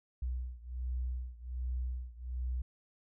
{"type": "beating tone pair", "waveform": "sine", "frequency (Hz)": [61.74, 63.04], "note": ["B1", "B1"], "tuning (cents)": [0, 36], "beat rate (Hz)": 1.3, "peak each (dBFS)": [-37, -39], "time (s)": [0.22, 2.62], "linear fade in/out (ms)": 5, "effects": []}